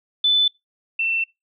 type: tone pair in turn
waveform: sine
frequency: 3505 / 2687 Hz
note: A7 / E7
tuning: -7 / +33 cents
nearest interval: perfect fourth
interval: 460 cents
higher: first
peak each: -14 / -19 dBFS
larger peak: first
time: 0.24-0.48 / 0.99-1.24 s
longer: second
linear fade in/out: 5 ms
effects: noise-tail reverb RT60 0.2 s tail -24 dB re dry